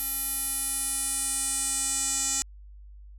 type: tone with band-pass filter sweep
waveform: square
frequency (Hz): 270.9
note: C#4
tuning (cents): -40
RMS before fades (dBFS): -29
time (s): 0-2.42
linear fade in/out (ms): 0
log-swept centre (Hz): 12000 to 7400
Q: 4.8
effects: added 50 Hz sine -44 dBFS peak until 3.18 s